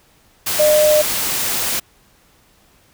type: tone in noise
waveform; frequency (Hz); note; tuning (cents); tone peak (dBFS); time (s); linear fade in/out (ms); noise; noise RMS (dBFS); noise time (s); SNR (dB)
sine; 606; D#5; -46; -10; 0.59-1.02; 10; white; -20; 0.46-1.8; +7
effects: pink hiss -54 dBFS RMS until 2.93 s